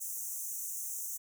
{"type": "high-pass noise", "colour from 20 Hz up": "pink", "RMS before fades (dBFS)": -39, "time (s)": [0, 1.18], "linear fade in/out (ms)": 20, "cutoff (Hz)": 6000, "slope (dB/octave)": 96, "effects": []}